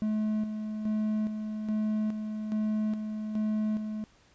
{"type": "tone with tremolo", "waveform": "triangle", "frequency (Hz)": 214.7, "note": "A3", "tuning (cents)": -42, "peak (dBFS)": -24, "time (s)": [0.02, 4.04], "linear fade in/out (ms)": 0, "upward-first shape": "square", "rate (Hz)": 1.2, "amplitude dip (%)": 50, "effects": ["pink hiss -62 dBFS RMS until 4.34 s", "resampled to 16000 Hz"]}